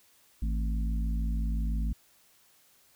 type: harmonic tone with a mistuned harmonic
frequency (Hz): 53.5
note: A1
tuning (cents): -48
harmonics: 1 / 3 / 4 / 5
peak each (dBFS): -27 / -39 / -39 / -46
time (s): 0.42-1.93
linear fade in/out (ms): 5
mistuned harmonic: 4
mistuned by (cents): +58
effects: white hiss -63 dBFS RMS until 2.95 s